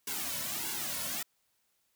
white noise with flanger, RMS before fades -36 dBFS, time 0.07-1.23 s, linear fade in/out 5 ms, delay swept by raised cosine 1.6 to 2.51 ms, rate 1.6 Hz, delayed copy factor -1, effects white hiss -75 dBFS RMS until 1.95 s

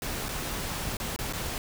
pink noise with dropouts, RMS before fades -33 dBFS, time 0.02-1.58 s, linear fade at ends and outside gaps 1 ms, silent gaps 0.285-0.29 / 0.969-1 / 1.162-1.189 / 1.326-1.334 s, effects none

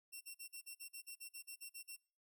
5% pulse tone bursts, 2718 Hz, F7, 48 cents flat, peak -39 dBFS, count 14, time 0.12-1.967 s, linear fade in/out 20 ms, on 92 ms, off 43 ms, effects noise-tail reverb RT60 0.4 s tail -23 dB re dry

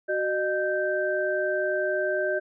sine tone cluster, 373.9 / 610 / 1561 Hz, F#4 / D#5 / G6, +18 / -34 / -8 cents, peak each -29 / -26 / -29 dBFS, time 0.08-2.4 s, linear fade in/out 20 ms, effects none

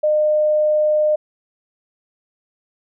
sine tone, 608 Hz, D#5, 40 cents flat, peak -13 dBFS, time 0.03-1.16 s, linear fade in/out 10 ms, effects none

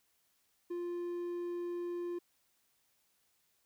triangle tone, 349.2 Hz, F4, in tune, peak -34 dBFS, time 0.7-2.19 s, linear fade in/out 10 ms, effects white hiss -75 dBFS RMS until 3.65 s

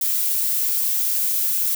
violet noise, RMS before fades -21 dBFS, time 0.01-1.75 s, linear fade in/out 5 ms, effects none

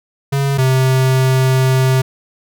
square tone pair in turn, 138.59 / 130.81 Hz, C#3 / C3, 0 / 0 cents, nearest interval minor second, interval 100 cents, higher first, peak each -14 / -11 dBFS, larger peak second, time 0.32-0.58 / 0.58-2.02 s, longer second, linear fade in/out 10 ms, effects none

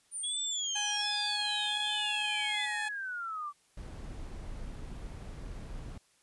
sine exponential sweep, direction down, 9440 to 1145 Hz, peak -35 dBFS, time 0.11-3.53 s, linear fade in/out 50 ms
sine tone with vibrato, 3315 Hz, G#7, 4 cents flat, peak -34 dBFS, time 0.23-2.66 s, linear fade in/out 10 ms, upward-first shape sine, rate 1.3 Hz, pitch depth 120 cents each way
15% pulse tone with pitch glide, 830.6 to 840.3 Hz, G#5 to G#5, 0 to +20 cents, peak -28 dBFS, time 0.75-2.89 s, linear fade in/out 10 ms, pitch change +20 cents, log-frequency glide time 1.23-2.01 s
brown noise, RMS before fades -42 dBFS, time 3.77-5.98 s, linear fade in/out 5 ms
effects white hiss -68 dBFS RMS until 6.22 s + resampled to 24000 Hz

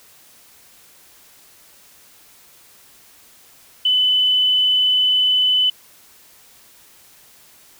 sine tone, 3009 Hz, F#7, 28 cents sharp, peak -13 dBFS, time 3.85-5.7 s, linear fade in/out 5 ms, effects white hiss -49 dBFS RMS until 7.79 s

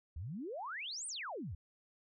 sine exponential two-way sweep, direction up then down, 69.3 to 9500 to 69.3 Hz, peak -40 dBFS, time 0.16-1.55 s, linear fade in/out 5 ms, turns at 1.07 s, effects none

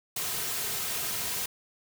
white noise with comb filter, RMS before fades -32 dBFS, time 0.16-1.46 s, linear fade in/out 5 ms, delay 3.5 ms, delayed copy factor -0.5, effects none

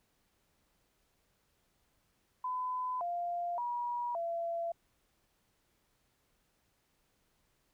sine tone with pitch steps, 1008 / 697 / 963 / 677 Hz, B5 / F5 / B5 / E5, +35 / -4 / -44 / +46 cents, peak -33 dBFS, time 2.44-4.72 s, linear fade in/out 5 ms, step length 570 ms, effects pink hiss -75 dBFS RMS until 7.73 s

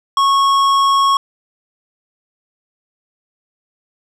sine tone with tanh clipping, 1100 Hz, C#6, 14 cents flat, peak -12 dBFS, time 0.17-1.17 s, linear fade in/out 2 ms, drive 13 dB, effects none

